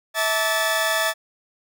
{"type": "tone cluster", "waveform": "sawtooth", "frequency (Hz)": [649, 883, 1153, 1746], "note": ["E5", "A5", "D6", "A6"], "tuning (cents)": [-27, 6, -32, -14], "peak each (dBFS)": [-20, -26, -26, -19], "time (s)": [0.14, 1.14], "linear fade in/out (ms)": 50, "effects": []}